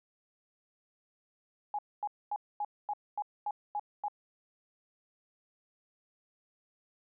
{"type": "tone bursts", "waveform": "sine", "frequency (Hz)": 830.6, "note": "G#5", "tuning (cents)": 0, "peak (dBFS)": -31, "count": 9, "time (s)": [1.74, 4.083], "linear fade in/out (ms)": 2, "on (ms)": 47, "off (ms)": 240, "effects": []}